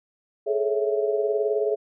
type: chord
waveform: sine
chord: A major seventh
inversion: third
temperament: equal with one note detuned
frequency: 421.1 / 440 / 554.4 / 659.3 Hz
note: G#4 / A4 / C#5 / E5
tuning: +24 / 0 / 0 / 0 cents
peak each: -23 / -29 / -29 / -29 dBFS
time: 0.46-1.76 s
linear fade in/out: 20 ms
effects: none